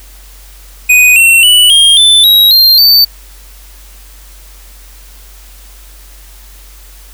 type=tone with pitch steps; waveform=square; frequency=2489 / 2714 / 2960 / 3228 / 3520 / 3839 / 4186 / 4565 Hz; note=D#7 / E7 / F#7 / G#7 / A7 / B7 / C8 / D8; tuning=0 / +50 / 0 / -50 / 0 / -50 / 0 / -50 cents; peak=-3 dBFS; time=0.89-3.05 s; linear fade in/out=10 ms; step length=270 ms; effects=added 47 Hz sine -33 dBFS peak until 7.13 s + white hiss -39 dBFS RMS until 7.13 s